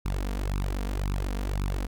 sawtooth tone with flanger, 48.15 Hz, G1, 30 cents flat, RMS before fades -29 dBFS, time 0.05-1.87 s, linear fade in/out 10 ms, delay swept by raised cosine 0.77 to 4.37 ms, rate 1.9 Hz, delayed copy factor +0.85, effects none

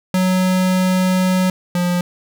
square tone pair in turn, 185 / 177.05 Hz, F#3 / F3, 0 / +24 cents, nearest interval minor second, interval 76 cents, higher first, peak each -14 / -16 dBFS, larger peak first, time 0.14-1.5 / 1.75-2.01 s, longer first, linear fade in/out 2 ms, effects none

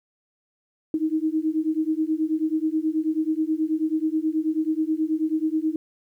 sine beating tone pair, 310 / 319.3 Hz, D#4 / D#4, -6 / +45 cents, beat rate 9.3 Hz, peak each -24 dBFS, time 0.94-5.76 s, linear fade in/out 2 ms, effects 10-bit

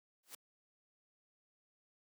white noise with exponential growth, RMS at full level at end -44 dBFS, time 0.23-0.35 s, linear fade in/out 5 ms, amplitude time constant 25 ms, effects high-pass 200 Hz 12 dB/octave

